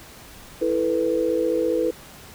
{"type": "chord", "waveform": "sine", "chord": "E suspended fourth", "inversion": "none", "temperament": "just", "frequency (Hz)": [329.6, 439.5, 494.4], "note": ["E4", "A4", "B4"], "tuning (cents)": [0, -2, 2], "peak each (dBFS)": [-24, -25, -22], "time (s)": [0.61, 1.91], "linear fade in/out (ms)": 10, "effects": ["pink hiss -44 dBFS RMS until 2.34 s"]}